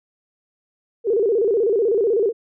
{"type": "tone with vibrato", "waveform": "sine", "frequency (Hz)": 429.5, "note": "A4", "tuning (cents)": -42, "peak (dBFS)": -15, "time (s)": [1.04, 2.33], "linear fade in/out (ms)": 50, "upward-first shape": "square", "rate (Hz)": 16, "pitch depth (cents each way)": 140, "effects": []}